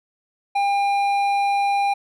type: tone with hard clipping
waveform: triangle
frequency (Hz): 802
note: G5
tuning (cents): +39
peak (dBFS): -19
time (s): 0.55-1.94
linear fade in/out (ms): 10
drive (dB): 12
effects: none